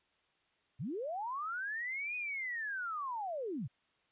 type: linear two-way sweep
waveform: sine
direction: up then down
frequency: 97.8 to 2500 to 97.8 Hz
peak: -36 dBFS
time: 0.79-3.68 s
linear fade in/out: 20 ms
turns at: 2.16 s
effects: white hiss -74 dBFS RMS until 4.11 s + resampled to 8000 Hz